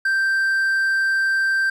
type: tone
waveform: triangle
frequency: 1568 Hz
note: G6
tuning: in tune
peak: -15 dBFS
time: 0.05-1.7 s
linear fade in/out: 5 ms
effects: none